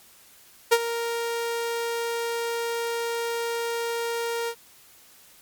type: tone with ADSR envelope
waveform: sawtooth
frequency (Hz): 466.2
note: A#4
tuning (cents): 0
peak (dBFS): -9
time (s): 0.71-4.55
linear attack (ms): 17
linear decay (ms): 49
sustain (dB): -13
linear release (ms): 68
effects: white hiss -53 dBFS RMS until 5.41 s + MP3 96 kbps